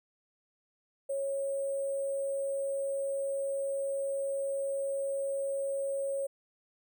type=tone with sample-and-hold; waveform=sine; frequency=550 Hz; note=C#5; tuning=14 cents flat; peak=-30 dBFS; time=1.09-6.27 s; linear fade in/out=10 ms; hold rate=8820 Hz; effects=none